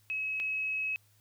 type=tone pair in turn; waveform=sine; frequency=2565 / 2565 Hz; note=E7 / E7; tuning=-48 / -48 cents; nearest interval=unison; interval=0 cents; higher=neither; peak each=-31 / -30 dBFS; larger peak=second; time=0.1-0.4 / 0.4-0.96 s; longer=second; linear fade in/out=0 ms; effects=added 104 Hz sine -65 dBFS peak until 1.2 s + white hiss -68 dBFS RMS until 1.2 s